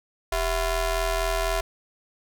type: ring-modulated tone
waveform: sawtooth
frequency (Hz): 351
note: F4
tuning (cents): +9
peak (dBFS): -16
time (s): 0.32-1.61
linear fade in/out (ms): 5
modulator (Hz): 309
effects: none